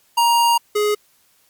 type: tone pair in turn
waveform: square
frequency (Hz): 939 / 418.3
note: A#5 / G#4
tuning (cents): +12 / +12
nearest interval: octave + major second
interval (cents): 1400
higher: first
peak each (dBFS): -13 / -16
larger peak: first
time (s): 0.17-0.58 / 0.75-0.95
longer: first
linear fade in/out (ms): 10
effects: white hiss -58 dBFS RMS until 1.49 s + MP3 96 kbps